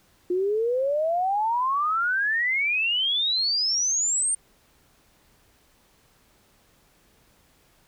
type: exponential sweep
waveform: sine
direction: up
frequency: 350.8 to 8960 Hz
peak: -21 dBFS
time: 0.3-4.35 s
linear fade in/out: 5 ms
effects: pink hiss -61 dBFS RMS until 7.87 s